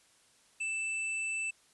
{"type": "tone", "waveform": "square", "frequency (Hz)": 2646, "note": "E7", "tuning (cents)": 6, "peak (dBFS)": -33, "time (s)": [0.6, 1.51], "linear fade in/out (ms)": 10, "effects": ["white hiss -65 dBFS RMS until 1.73 s", "resampled to 24000 Hz"]}